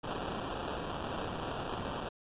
blue noise with sample-and-hold, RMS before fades -38 dBFS, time 0.03-2.09 s, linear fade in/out 10 ms, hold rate 2100 Hz, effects resampled to 8000 Hz

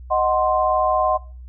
sine chord, C diminished, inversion first, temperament equal, 622.3 / 740 / 1046.5 Hz, Eb5 / Gb5 / C6, 0 / 0 / 0 cents, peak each -20 dBFS, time 0.1-1.18 s, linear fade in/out 20 ms, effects noise-tail reverb RT60 0.4 s tail -22 dB re dry + added 62 Hz sine -35 dBFS peak until 1.48 s

